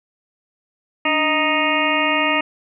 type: harmonic tone with a mistuned harmonic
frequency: 311.1 Hz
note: D#4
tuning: in tune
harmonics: 1 / 2 / 3 / 4 / 6 / 7 / 8 / 9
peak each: -24 / -24 / -24 / -24 / -24 / -24 / -24 / -24 dBFS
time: 1.05-2.41 s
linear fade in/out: 5 ms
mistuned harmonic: 1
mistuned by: -96 cents
effects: none